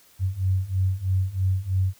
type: beating tone pair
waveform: sine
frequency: 92.5 / 95.6 Hz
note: F#2 / G2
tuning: 0 / -43 cents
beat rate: 3.1 Hz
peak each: -25 / -23 dBFS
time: 0.19-1.94 s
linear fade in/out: 50 ms
effects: white hiss -56 dBFS RMS until 1.99 s